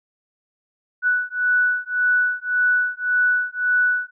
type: beating tone pair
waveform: sine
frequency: 1480 / 1481.8 Hz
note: F#6 / F#6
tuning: 0 / +2 cents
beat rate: 1.8 Hz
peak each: -20 dBFS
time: 1.02-4.11 s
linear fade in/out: 50 ms
effects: none